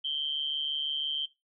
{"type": "tone with amplitude modulation", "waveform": "sine", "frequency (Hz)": 3136, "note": "G7", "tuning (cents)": 0, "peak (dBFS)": -26, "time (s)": [0.04, 1.26], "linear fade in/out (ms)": 10, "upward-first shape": "sine", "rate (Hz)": 146, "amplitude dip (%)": 70, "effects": ["noise-tail reverb RT60 0.2 s tail -17 dB re dry"]}